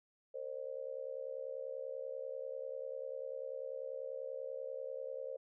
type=tone with amplitude modulation; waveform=sine; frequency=529 Hz; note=C5; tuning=19 cents sharp; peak=-36 dBFS; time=0.34-5.37 s; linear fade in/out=10 ms; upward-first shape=sine; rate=70.2 Hz; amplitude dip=95%; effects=none